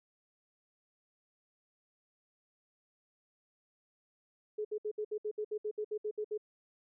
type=tone bursts; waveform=sine; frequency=424.4 Hz; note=G#4; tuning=38 cents sharp; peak=-33 dBFS; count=14; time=4.58-6.378 s; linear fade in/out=10 ms; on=69 ms; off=64 ms; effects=none